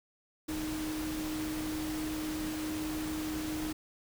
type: tone in noise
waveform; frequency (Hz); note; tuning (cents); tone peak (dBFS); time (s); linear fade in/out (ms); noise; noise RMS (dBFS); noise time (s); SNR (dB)
sine; 310; D#4; -6; -34; 0.48-3.73; 10; pink; -41; 0.48-3.73; +4
effects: none